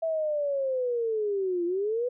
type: linear two-way sweep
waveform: sine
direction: down then up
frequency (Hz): 659.3 to 339.9 to 503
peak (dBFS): -25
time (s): 0.02-2.09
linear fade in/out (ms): 10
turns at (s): 1.65
effects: none